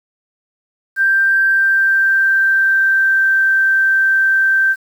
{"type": "tone with pitch glide", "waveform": "sine", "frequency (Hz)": [1576, 1562.4], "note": ["G6", "G6"], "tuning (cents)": [9, -6], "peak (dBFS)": -10, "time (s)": [0.96, 4.76], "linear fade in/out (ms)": 50, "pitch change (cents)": -15, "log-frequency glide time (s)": [1.28, 3.45], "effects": ["7-bit"]}